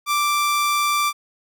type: tone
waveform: sawtooth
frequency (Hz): 1174.7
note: D6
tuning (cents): 0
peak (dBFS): -14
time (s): 0.06-1.13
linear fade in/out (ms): 50
effects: none